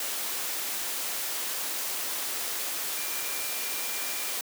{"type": "tone in noise", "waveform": "sine", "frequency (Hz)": 2380, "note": "D7", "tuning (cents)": 22, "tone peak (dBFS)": -42, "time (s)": [2.97, 4.3], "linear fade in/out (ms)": 2, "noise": "white", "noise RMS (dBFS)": -32, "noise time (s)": [0, 4.41], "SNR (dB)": -13, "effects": ["high-pass 300 Hz 12 dB/octave"]}